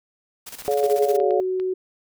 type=noise with tremolo; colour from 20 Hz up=white; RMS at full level=-36 dBFS; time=0.46-1.17 s; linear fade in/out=10 ms; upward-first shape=square; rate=16 Hz; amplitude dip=70%
type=clicks; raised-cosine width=0.3 ms; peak=-25 dBFS; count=7; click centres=0.621 / 0.662 / 0.83 / 0.899 / 1.201 / 1.308 / 1.599 s
type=harmonic tone; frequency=142 Hz; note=C#3; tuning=42 cents sharp; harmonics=3 / 4 / 5; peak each=-21 / -23 / -25 dBFS; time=0.68-1.4 s; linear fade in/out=0 ms
type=tone with pitch glide; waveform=sine; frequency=415.3 to 372.1 Hz; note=G#4 to F#4; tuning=0 to +10 cents; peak=-21 dBFS; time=0.83-1.74 s; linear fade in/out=10 ms; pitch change=-190 cents; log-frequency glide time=1.07-1.31 s
effects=none